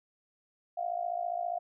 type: tone with amplitude modulation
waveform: sine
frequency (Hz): 698.5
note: F5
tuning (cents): 0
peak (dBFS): -27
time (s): 0.77-1.59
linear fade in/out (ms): 10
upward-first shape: sine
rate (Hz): 54.9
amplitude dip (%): 85
effects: none